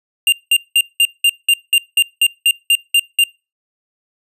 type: tone bursts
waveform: square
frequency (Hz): 2794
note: F7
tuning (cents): 0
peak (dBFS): -9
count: 13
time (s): 0.27-3.239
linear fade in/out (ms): 2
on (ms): 53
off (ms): 190
effects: noise-tail reverb RT60 0.3 s tail -26 dB re dry + resampled to 32000 Hz